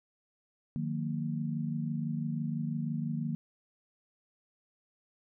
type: tone cluster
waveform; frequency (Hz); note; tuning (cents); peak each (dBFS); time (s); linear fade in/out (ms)
sine; 153.2 / 179.2 / 231; D#3 / F3 / A#3; -27 / +45 / -16; -34 / -38 / -35; 0.76-3.35; 0
effects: none